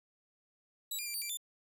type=tone with pitch steps; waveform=10% pulse; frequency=3906 / 2406 / 2363 / 4615 / 2355 / 3537 Hz; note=B7 / D7 / D7 / D8 / D7 / A7; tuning=-20 / +41 / +10 / -31 / +4 / +8 cents; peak=-29 dBFS; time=0.91-1.372 s; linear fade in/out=5 ms; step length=77 ms; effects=none